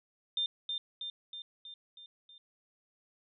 sine tone with echo, 3600 Hz, A7, 39 cents sharp, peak -29 dBFS, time 0.37-0.46 s, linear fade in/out 2 ms, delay 320 ms, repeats 6, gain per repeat -4 dB, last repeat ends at 2.38 s, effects none

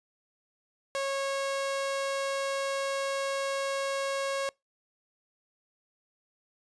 sawtooth tone, 548 Hz, C#5, 20 cents flat, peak -25 dBFS, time 0.95-4.49 s, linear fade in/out 0 ms, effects noise-tail reverb RT60 0.2 s tail -26 dB re dry + resampled to 22050 Hz

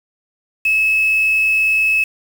sine tone with quantisation, 2591 Hz, E7, 30 cents flat, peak -12 dBFS, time 0.65-2.04 s, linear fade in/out 5 ms, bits 5, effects none

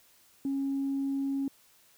sine tone, 274.3 Hz, C#4, 18 cents flat, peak -27 dBFS, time 0.45-1.48 s, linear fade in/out 2 ms, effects tanh soft clip ceiling -24 dBFS + white hiss -62 dBFS RMS until 1.97 s

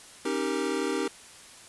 square chord, Eb dominant seventh, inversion third, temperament equal with one note detuned, 272.7 / 311.1 / 392 / 466.2 Hz, Db4 / Eb4 / G4 / Bb4, -28 / 0 / 0 / 0 cents, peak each -34 / -33 / -32 / -34 dBFS, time 0.25-1.08 s, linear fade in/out 5 ms, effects white hiss -49 dBFS RMS until 1.68 s + resampled to 24000 Hz

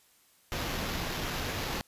pink noise with sample-and-hold, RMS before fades -34 dBFS, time 0.52-1.81 s, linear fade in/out 0 ms, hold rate 8820 Hz, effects white hiss -64 dBFS RMS until 1.87 s + resampled to 32000 Hz

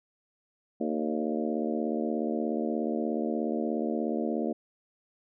harmonic tone with a mistuned harmonic, 76.8 Hz, D#2, 22 cents flat, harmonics 3 / 4 / 5 / 6 / 7 / 8 / 9, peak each -31 / -33 / -35 / -37 / -38 / -39 / -40 dBFS, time 0.8-4.53 s, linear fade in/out 10 ms, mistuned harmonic 7, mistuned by +34 cents, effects none

